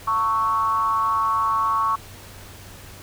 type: tone with frequency modulation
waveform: sine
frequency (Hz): 1108.7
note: C#6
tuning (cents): 0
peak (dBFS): -18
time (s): 0.07-1.96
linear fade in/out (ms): 10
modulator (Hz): 207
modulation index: 0.65
effects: added 96 Hz sine -45 dBFS peak until 3.02 s + pink hiss -43 dBFS RMS until 3.02 s